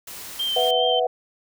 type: noise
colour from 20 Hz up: white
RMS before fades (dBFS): -37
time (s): 0.07-0.71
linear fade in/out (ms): 5
type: tone with vibrato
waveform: sine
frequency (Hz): 3136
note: G7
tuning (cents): 0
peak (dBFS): -22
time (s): 0.39-1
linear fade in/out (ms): 10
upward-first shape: sine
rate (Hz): 4.8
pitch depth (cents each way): 20
type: chord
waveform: sine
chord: B suspended fourth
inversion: none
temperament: just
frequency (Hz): 493.9 / 658.5 / 740.8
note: B4 / E5 / F#5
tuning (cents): 0 / -2 / +2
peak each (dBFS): -22 / -24 / -23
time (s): 0.56-1.07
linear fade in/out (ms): 5
effects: none